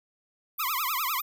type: tone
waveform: sine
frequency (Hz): 14160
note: A9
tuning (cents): +10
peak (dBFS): -32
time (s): 0.58-1.22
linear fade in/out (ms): 5
type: tone with vibrato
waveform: sawtooth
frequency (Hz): 1142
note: D6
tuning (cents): -49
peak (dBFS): -24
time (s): 0.59-1.21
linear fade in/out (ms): 10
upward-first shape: triangle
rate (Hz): 10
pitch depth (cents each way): 290
effects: none